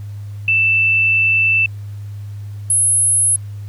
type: tone pair in turn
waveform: sine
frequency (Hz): 2655 / 10620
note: E7 / E9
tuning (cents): +12 / +12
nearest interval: 2 octaves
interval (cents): 2400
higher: second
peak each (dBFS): -11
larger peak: neither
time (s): 0.48-1.66 / 2.7-3.36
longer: first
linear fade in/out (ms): 2
effects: added 102 Hz sine -26 dBFS peak until 3.68 s + pink hiss -51 dBFS RMS until 3.68 s